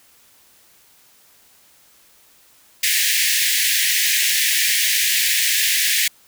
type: high-pass noise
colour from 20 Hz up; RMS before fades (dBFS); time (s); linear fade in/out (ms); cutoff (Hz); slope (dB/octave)
pink; -18; 2.83-6.08; 5; 1700; 96
effects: white hiss -53 dBFS RMS until 6.27 s